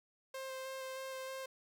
sawtooth tone with vibrato, 527 Hz, C5, 12 cents sharp, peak -38 dBFS, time 0.34-1.46 s, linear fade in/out 5 ms, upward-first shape square, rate 3.2 Hz, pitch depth 9 cents each way, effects none

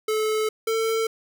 square tone pair in turn, 433.3 / 447.8 Hz, A4 / A4, -27 / +30 cents, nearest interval minor second, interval 57 cents, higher second, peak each -22 dBFS, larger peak neither, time 0.08-0.49 / 0.67-1.07 s, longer first, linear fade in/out 5 ms, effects none

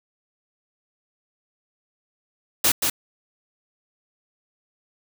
white noise with echo, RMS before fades -18 dBFS, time 2.64-2.72 s, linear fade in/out 5 ms, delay 180 ms, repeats 1, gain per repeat -4 dB, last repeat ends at 2.9 s, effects none

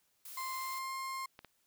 blue noise, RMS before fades -48 dBFS, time 0.25-0.79 s, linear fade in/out 5 ms
35% pulse tone with pitch glide, 1046.5 to 1061.1 Hz, C6 to C6, 0 to +24 cents, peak -36 dBFS, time 0.37-1.26 s, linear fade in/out 5 ms, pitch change +24 cents, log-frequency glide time 0.54-0.94 s
clicks, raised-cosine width 0.3 ms, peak -33 dBFS, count 2, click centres 1.391 / 1.447 s
effects white hiss -75 dBFS RMS until 1.66 s

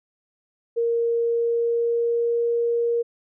sine tone with pitch glide, 466.2 to 469.7 Hz, A#4 to A#4, 0 to +13 cents, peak -19 dBFS, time 0.76-3.03 s, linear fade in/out 20 ms, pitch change +13 cents, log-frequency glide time 1.12-2.43 s, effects none

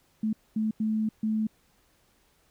sine tone bursts at uneven times, 217.5 Hz, A3, 20 cents flat, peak -24 dBFS, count 4, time 0.23-0.33 / 0.56-0.71 / 0.8-1.09 / 1.23-1.47 s, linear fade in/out 5 ms, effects pink hiss -66 dBFS RMS until 2.5 s

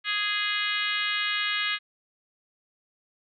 harmonic tone with a mistuned harmonic, 415.3 Hz, G#4, in tune, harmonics 3 / 4 / 5 / 6 / 7 / 8 / 9 / 10, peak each -35 / -31 / -31 / -34 / -33 / -34 / -36 / -40 dBFS, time 0.04-1.79 s, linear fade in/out 50 ms, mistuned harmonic 10, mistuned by +16 cents, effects none

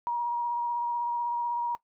sine tone with vibrato, 952 Hz, A#5, 36 cents sharp, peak -26 dBFS, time 0.07-1.75 s, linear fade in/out 0 ms, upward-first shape sine, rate 16 Hz, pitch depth 13 cents each way, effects noise-tail reverb RT60 0.1 s tail -18 dB re dry

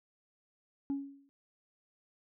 sine tone with exponential decay, 277.9 Hz, C#4, 4 cents sharp, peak -27 dBFS, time 0.9-1.29 s, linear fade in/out 0 ms, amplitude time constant 84 ms, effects tanh soft clip ceiling -29 dBFS

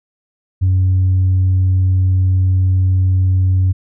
sine tone, 93.1 Hz, F#2, 11 cents sharp, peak -8 dBFS, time 0.61-3.73 s, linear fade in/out 20 ms, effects tanh soft clip ceiling -8 dBFS

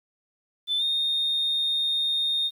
sine tone with pitch glide, 3520 to 3676 Hz, A7 to A#7, 0 to -25 cents, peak -21 dBFS, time 0.67-2.51 s, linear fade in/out 50 ms, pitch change +75 cents, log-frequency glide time 0.78-0.83 s, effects tanh soft clip ceiling -19 dBFS + 9-bit

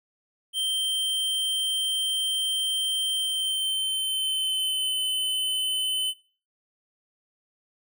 square tone with pitch glide, 3136 to 3038 Hz, G7 to F#7, 0 to +45 cents, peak -25 dBFS, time 0.53-6.14 s, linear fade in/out 50 ms, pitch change -55 cents, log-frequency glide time 3.13-4.97 s, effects noise-tail reverb RT60 0.4 s tail -20 dB re dry

